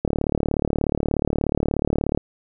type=click train; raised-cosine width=2 ms; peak=-7 dBFS; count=79; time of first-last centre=0.05-2.175 s; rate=36.7 Hz; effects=none